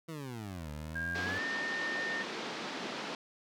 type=exponential two-way sweep; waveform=20% pulse; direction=down then up; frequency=168.4 to 73.42 to 96.5 Hz; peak=-35 dBFS; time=0.08-1.39 s; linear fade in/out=10 ms; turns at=0.71 s
type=tone with pitch glide; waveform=sine; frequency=1611 to 1818.8 Hz; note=G6 to A#6; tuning=+47 to -43 cents; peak=-34 dBFS; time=0.95-2.23 s; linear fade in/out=10 ms; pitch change=+210 cents; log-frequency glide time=1.22-1.43 s
type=band-pass noise; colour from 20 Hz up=pink; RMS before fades=-40 dBFS; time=1.15-3.15 s; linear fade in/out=2 ms; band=210 to 5100 Hz; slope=24 dB/octave
effects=none